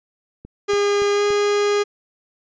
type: click train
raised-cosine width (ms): 3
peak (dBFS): -24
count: 4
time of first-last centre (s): 0.45-1.305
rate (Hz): 3.51
type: tone with pitch glide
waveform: 45% pulse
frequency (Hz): 406.9 to 410.7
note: G#4 to G#4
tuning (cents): -35 to -19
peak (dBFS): -16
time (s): 0.68-1.84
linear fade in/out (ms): 20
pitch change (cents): +16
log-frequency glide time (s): 1.13-1.23
effects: resampled to 16000 Hz